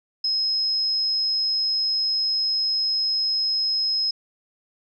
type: tone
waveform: sine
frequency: 5130 Hz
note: E8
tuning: 48 cents flat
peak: -20 dBFS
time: 0.24-4.11 s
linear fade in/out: 5 ms
effects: none